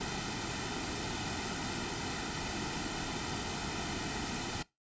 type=noise with comb filter; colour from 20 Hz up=pink; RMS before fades=-37 dBFS; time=0-4.63 s; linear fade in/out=10 ms; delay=1.8 ms; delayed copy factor=-0.65; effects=noise-tail reverb RT60 0.2 s tail -21 dB re dry + resampled to 16000 Hz